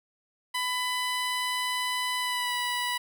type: tone with pitch glide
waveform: 15% pulse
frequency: 999 to 981.8 Hz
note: B5 to B5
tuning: +20 to -10 cents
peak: -21 dBFS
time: 0.54-2.98 s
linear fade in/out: 10 ms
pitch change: -30 cents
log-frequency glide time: 2.19-2.53 s
effects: none